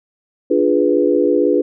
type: chord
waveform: sine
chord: D diminished seventh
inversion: none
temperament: equal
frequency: 293.7 / 349.2 / 415.3 / 493.9 Hz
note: D4 / F4 / Ab4 / Cb5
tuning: 0 / 0 / 0 / 0 cents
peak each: -17 dBFS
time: 0.5-1.62 s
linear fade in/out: 10 ms
effects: none